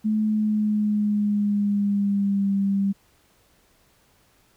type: tone with pitch glide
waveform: sine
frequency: 215.2 to 197.34 Hz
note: A3 to G3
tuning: -38 to +12 cents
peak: -19 dBFS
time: 0.04-2.93 s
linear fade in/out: 20 ms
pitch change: -150 cents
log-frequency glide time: 0.23-2.52 s
effects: pink hiss -61 dBFS RMS until 4.56 s